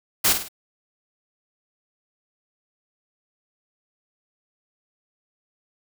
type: noise with echo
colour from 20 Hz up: white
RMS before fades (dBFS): -18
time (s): 0.24-0.33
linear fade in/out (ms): 10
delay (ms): 52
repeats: 3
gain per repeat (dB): -7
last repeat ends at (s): 0.486
effects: none